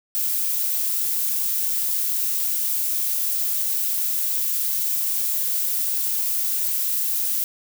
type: noise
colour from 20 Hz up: violet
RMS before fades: -23 dBFS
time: 0.15-7.44 s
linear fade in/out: 0 ms
effects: none